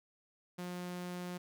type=tone; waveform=sawtooth; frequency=178.4 Hz; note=F3; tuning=37 cents sharp; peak=-36 dBFS; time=0.58-1.38 s; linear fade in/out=10 ms; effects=none